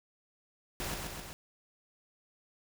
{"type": "noise with echo", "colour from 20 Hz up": "pink", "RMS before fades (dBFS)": -37, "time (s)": [0.8, 0.94], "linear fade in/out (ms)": 0, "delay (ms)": 130, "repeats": 3, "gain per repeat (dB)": -3, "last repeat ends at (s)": 1.33, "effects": []}